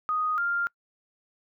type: tone pair in turn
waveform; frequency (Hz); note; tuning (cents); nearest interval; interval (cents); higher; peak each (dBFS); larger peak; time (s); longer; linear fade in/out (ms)
sine; 1244.5 / 1396.9; D#6 / F6; 0 / 0; major second; 200; second; -24; neither; 0.09-0.38 / 0.38-0.67; neither; 0
effects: noise-tail reverb RT60 0.1 s tail -25 dB re dry